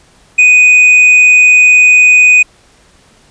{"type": "tone with tanh clipping", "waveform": "sine", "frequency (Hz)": 2489, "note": "D#7", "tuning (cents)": 0, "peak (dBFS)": -3, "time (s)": [0.38, 2.43], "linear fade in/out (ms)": 10, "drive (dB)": 4, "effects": ["pink hiss -46 dBFS RMS until 3.3 s", "resampled to 22050 Hz"]}